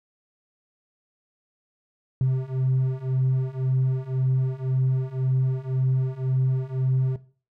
triangle beating tone pair, 129.4 / 131.3 Hz, C3 / C3, -19 / +6 cents, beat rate 1.9 Hz, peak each -22 / -20 dBFS, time 2.21-7.16 s, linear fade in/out 2 ms, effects noise-tail reverb RT60 0.4 s tail -17 dB re dry + tanh soft clip ceiling -15 dBFS

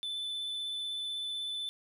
triangle tone with vibrato, 3511 Hz, A7, 4 cents flat, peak -33 dBFS, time 0.03-1.69 s, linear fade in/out 0 ms, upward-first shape sine, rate 16 Hz, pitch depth 14 cents each way, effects none

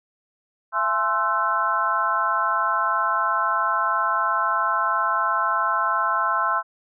sine tone cluster, 673 / 844 / 1051 / 1328 / 1515 Hz, E5 / G#5 / C6 / E6 / F#6, +36 / +28 / +7 / +12 / +40 cents, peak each -30 / -30 / -23 / -23 / -28 dBFS, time 0.72-6.63 s, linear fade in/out 50 ms, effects none

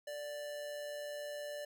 square tone with amplitude modulation, 587.3 Hz, D5, in tune, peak -40 dBFS, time 0.07-1.65 s, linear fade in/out 5 ms, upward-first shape sine, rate 139 Hz, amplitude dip 35%, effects none

